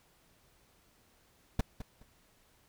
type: noise with echo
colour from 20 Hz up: brown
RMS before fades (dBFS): -25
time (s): 1.59-1.61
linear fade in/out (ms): 5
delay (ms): 210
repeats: 2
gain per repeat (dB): -13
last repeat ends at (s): 2.03
effects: pink hiss -67 dBFS RMS until 2.68 s